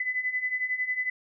sine beating tone pair, 2000 / 2011 Hz, B6 / B6, +21 / +31 cents, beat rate 11 Hz, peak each -32 / -28 dBFS, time 0-1.1 s, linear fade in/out 5 ms, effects none

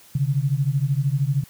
sine beating tone pair, 133.4 / 146.4 Hz, C3 / D3, +34 / -5 cents, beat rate 13 Hz, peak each -21 / -22 dBFS, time 0.15-1.44 s, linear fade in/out 5 ms, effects white hiss -50 dBFS RMS until 1.49 s

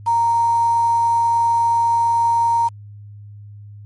sine tone with quantisation, 930 Hz, A#5, 4 cents flat, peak -13 dBFS, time 0.06-2.69 s, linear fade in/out 20 ms, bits 6, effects added 103 Hz sine -35 dBFS peak until 3.85 s + MP3 48 kbps

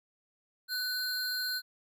square tone pair together, 1499 / 4183 Hz, F#6 / C8, +22 / -1 cents, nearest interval octave + tritone, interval 1777 cents, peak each -36 / -34 dBFS, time 0.68-1.62 s, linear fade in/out 50 ms, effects none

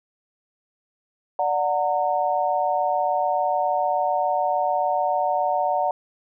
sine chord, D augmented, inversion none, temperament just, 587.3 / 734.2 / 917.7 Hz, D5 / F#5 / A#5, 0 / -14 / -27 cents, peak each -25 / -22 / -25 dBFS, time 1.39-5.91 s, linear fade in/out 2 ms, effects none

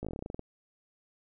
slowing click train, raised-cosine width 2 ms, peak -24 dBFS, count 13, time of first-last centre 0.03-0.394 s, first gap 17 ms, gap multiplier 1.1, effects none

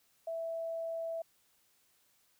sine tone, 659.3 Hz, E5, in tune, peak -35 dBFS, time 0.27-1.22 s, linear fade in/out 5 ms, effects white hiss -71 dBFS RMS until 2.39 s

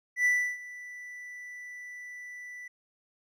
triangle tone with ADSR envelope, 1975.5 Hz, B6, in tune, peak -19 dBFS, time 0.16-2.68 s, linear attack 92 ms, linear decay 320 ms, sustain -20 dB, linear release 6 ms, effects none

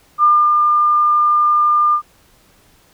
sine tone with ADSR envelope, 1202 Hz, D6, 40 cents sharp, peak -7 dBFS, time 0.18-2.02 s, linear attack 53 ms, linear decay 260 ms, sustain -3 dB, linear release 83 ms, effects pink hiss -52 dBFS RMS until 2.93 s

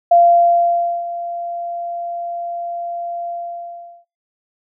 sine tone with ADSR envelope, 690 Hz, F5, 21 cents flat, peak -6 dBFS, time 0.11-4.05 s, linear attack 7 ms, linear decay 920 ms, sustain -16 dB, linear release 760 ms, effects noise-tail reverb RT60 0.3 s tail -24 dB re dry

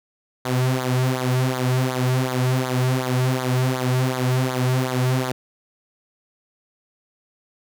sawtooth tone with flanger, 128 Hz, C3, 38 cents flat, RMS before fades -21 dBFS, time 0.45-5.32 s, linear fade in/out 5 ms, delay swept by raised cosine 0.36 to 3.86 ms, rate 2.7 Hz, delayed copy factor -0.75, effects none

